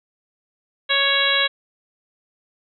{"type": "harmonic tone", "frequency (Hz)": 555, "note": "C#5", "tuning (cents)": 2, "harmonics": [1, 2, 3, 4, 5, 6, 7], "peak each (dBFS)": [-27, -27, -22, -24, -26, -22, -22], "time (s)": [0.89, 1.48], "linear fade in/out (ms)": 20, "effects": []}